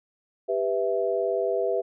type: chord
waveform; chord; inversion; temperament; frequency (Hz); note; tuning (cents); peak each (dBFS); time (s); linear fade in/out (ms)
sine; E minor; first; just; 395.6 / 494.4 / 659.3; G4 / B4 / E5; +16 / +2 / 0; -27; 0.48-1.82; 20
effects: none